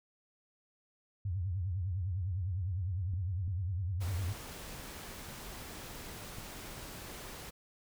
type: tone with vibrato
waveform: sine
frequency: 92 Hz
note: F#2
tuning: 9 cents flat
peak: -32 dBFS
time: 1.25-4.33 s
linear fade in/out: 5 ms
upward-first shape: triangle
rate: 9.9 Hz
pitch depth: 220 cents each way
type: clicks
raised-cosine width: 5 ms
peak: -36 dBFS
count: 6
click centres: 3.137 / 3.478 / 4.324 / 4.798 / 5.287 / 6.385 s
type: noise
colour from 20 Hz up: pink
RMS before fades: -46 dBFS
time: 4-7.51 s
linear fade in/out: 20 ms
effects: none